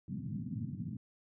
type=band-pass noise; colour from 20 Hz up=pink; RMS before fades=-40 dBFS; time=0.08-0.97 s; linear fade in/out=5 ms; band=100 to 250 Hz; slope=48 dB/octave; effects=none